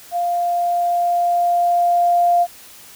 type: tone with level ramp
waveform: sine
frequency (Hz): 698.5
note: F5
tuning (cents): 0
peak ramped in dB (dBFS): -17 to -11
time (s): 0.11-2.47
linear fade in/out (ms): 50
effects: white hiss -42 dBFS RMS until 2.95 s